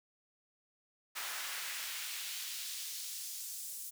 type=noise with high-pass filter sweep; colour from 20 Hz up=pink; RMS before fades=-42 dBFS; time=1.15-3.91 s; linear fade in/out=20 ms; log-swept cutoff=1200 to 8600 Hz; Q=0.98; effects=none